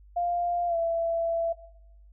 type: tone with pitch glide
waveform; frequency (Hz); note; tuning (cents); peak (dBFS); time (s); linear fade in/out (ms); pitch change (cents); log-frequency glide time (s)
sine; 698.5 to 668.5; F5 to E5; 0 to +24; -24; 0.16-1.53; 10; -76; 0.67-0.76
effects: noise-tail reverb RT60 0.8 s tail -18 dB re dry + added 50 Hz sine -50 dBFS peak until 2.12 s